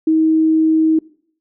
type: tone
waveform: sine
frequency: 317.7 Hz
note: D#4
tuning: 36 cents sharp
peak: -10 dBFS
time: 0.07-0.99 s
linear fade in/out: 5 ms
effects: noise-tail reverb RT60 0.6 s tail -22 dB re dry